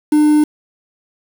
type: tone with quantisation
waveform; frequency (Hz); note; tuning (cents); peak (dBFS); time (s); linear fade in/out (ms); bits
triangle; 300.9; D4; +42; -6; 0.12-0.44; 5; 5
effects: none